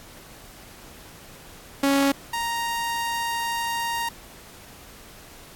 sawtooth tone pair in turn, 277.2 / 932.4 Hz, C#4 / A#5, 0 / 0 cents, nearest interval octave + major sixth, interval 2100 cents, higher second, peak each -14 / -21 dBFS, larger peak first, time 1.83-2.12 / 2.33-4.09 s, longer second, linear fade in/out 5 ms, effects pink hiss -46 dBFS RMS until 5.55 s + AAC 64 kbps

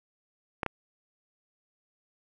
clicks, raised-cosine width 0.5 ms, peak -14 dBFS, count 2, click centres 0.632 / 0.663 s, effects none

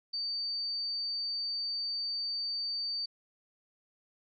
sine tone, 4600 Hz, D8, 37 cents flat, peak -32 dBFS, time 0.13-3.06 s, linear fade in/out 10 ms, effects none

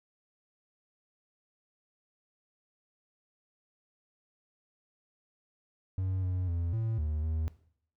triangle tone with pitch steps, 94.1 / 91.6 / 85.3 / 112.1 / 76.4 / 79.4 Hz, F#2 / F#2 / F2 / A2 / D#2 / D#2, +30 / -17 / -40 / +33 / -31 / +36 cents, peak -27 dBFS, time 5.98-7.48 s, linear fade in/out 0 ms, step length 250 ms, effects noise-tail reverb RT60 0.6 s tail -17 dB re dry

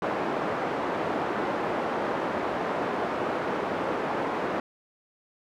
pink band-pass noise, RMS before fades -29 dBFS, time 0.02-4.6 s, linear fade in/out 2 ms, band 320 to 1200 Hz, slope 12 dB/octave, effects none

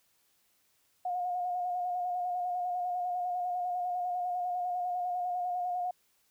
sine tone with vibrato, 718 Hz, F5, 48 cents sharp, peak -30 dBFS, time 1.05-5.91 s, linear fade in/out 5 ms, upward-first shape square, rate 10 Hz, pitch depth 24 cents each way, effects white hiss -71 dBFS RMS until 6.3 s

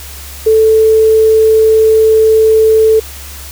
sine tone, 440 Hz, A4, in tune, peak -4 dBFS, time 0.46-3 s, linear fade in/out 10 ms, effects added 70 Hz sine -29 dBFS peak until 3.51 s + white hiss -30 dBFS RMS until 3.51 s

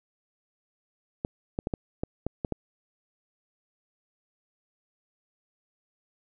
clicks, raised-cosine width 2 ms, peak -15 dBFS, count 8, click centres 1.249 / 1.589 / 1.671 / 1.738 / 2.035 / 2.266 / 2.448 / 2.523 s, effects none

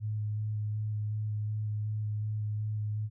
sine tone with vibrato, 106.4 Hz, G#2, 42 cents sharp, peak -30 dBFS, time 0-3.1 s, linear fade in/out 50 ms, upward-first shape square, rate 2.7 Hz, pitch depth 11 cents each way, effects none

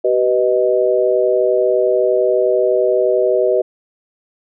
sine chord, G augmented, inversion none, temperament equal with one note detuned, 382.4 / 493.9 / 622.3 Hz, G4 / B4 / D#5, -43 / 0 / 0 cents, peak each -16 dBFS, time 0.04-3.62 s, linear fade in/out 10 ms, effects none

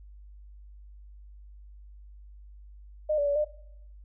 sine tone with pitch steps, 611 / 577 / 572 / 601 Hz, D#5 / D5 / D5 / D5, -32 / -31 / -46 / +40 cents, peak -23 dBFS, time 3.09-3.446 s, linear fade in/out 10 ms, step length 89 ms, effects noise-tail reverb RT60 0.7 s tail -18 dB re dry + added 50 Hz sine -46 dBFS peak until 4.04 s

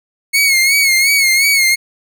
sawtooth tone with vibrato, 2185 Hz, C#7, 26 cents flat, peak -6 dBFS, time 0.33-1.76 s, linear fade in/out 20 ms, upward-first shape sine, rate 2.8 Hz, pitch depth 68 cents each way, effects none

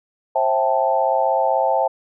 sine chord, A minor seventh, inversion first, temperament equal with one note detuned, 532.1 / 659.3 / 784 / 880 Hz, C5 / E5 / G5 / A5, +29 / 0 / 0 / 0 cents, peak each -21 dBFS, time 0.35-1.88 s, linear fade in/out 10 ms, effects none

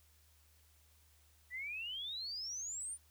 sine exponential sweep, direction up, 1926 to 9420 Hz, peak -40 dBFS, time 1.5-2.98 s, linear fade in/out 50 ms, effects added 76 Hz sine -67 dBFS peak until 3.1 s + white hiss -70 dBFS RMS until 3.1 s

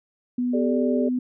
sine tone with pitch glide, 246.9 to 250.9 Hz, B3 to B3, 0 to +28 cents, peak -21 dBFS, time 0.38-1.19 s, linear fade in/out 5 ms, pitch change +28 cents, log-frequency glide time 0.67-0.73 s
sine chord, G suspended second, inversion none, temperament equal with one note detuned, 392 / 433.7 / 587.3 Hz, G4 / A4 / D5, 0 / -25 / 0 cents, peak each -27 dBFS, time 0.53-1.09 s, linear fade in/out 10 ms
effects none

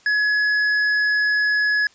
sine tone with tanh clipping, 1691 Hz, G#6, 31 cents sharp, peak -18 dBFS, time 0.06-1.87 s, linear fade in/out 2 ms, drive 9 dB, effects white hiss -54 dBFS RMS until 1.94 s + resampled to 16000 Hz

